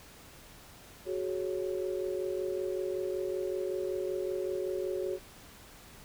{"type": "chord", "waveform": "sine", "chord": "F# suspended second", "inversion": "none", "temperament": "equal", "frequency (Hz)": [370, 415.3, 554.4], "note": ["F#4", "G#4", "C#5"], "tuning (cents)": [0, 0, 0], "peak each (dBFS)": [-33, -37, -38], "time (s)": [1.05, 5.19], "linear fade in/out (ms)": 50, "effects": ["pink hiss -53 dBFS RMS until 6.04 s"]}